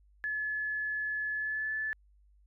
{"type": "tone with pitch glide", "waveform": "sine", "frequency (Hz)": [1714, 1738.9], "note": ["A6", "A6"], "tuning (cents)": [-46, -21], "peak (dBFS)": -31, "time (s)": [0.24, 1.93], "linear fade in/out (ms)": 0, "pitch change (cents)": 25, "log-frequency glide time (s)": [1.34, 1.73], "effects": ["added 50 Hz sine -60 dBFS peak until 2.46 s"]}